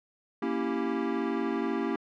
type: chord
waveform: square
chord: A# diminished seventh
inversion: none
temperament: equal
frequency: 233.1 / 277.2 / 329.6 / 392 Hz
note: A#3 / C#4 / E4 / G4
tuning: 0 / 0 / 0 / 0 cents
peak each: -34 dBFS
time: 0.42-1.96 s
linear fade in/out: 5 ms
effects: low-pass 2000 Hz 12 dB/octave